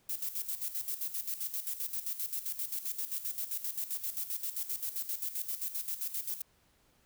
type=noise with tremolo; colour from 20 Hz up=violet; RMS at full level=-35 dBFS; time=0.09-6.42 s; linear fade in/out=5 ms; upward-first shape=square; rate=7.6 Hz; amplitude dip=70%; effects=pink hiss -69 dBFS RMS until 7.05 s